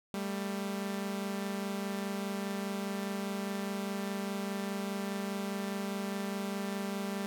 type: tone pair together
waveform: sawtooth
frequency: 197.3 / 222.2 Hz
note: G3 / A3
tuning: +11 / +17 cents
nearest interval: major second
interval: 206 cents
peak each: -31 / -36 dBFS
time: 0.14-7.26 s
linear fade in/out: 0 ms
effects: none